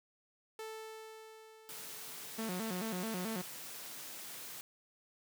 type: tone with exponential decay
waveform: sawtooth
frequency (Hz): 440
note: A4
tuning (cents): 0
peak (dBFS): -38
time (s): 0.59-3.45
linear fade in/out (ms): 2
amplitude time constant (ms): 620
type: high-pass noise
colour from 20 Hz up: white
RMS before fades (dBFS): -47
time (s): 1.69-4.61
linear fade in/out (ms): 0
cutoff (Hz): 110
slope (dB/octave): 96
type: tone with vibrato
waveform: sawtooth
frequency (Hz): 201.2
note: G3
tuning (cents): +45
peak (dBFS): -33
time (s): 2.38-3.42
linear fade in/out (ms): 10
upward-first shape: square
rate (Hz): 4.6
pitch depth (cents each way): 180
effects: none